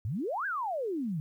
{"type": "exponential two-way sweep", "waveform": "sine", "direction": "up then down", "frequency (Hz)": [91.2, 1671, 145.3], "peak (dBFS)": -30, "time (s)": [0.05, 1.2], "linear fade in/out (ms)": 0, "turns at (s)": 0.46, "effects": ["11-bit"]}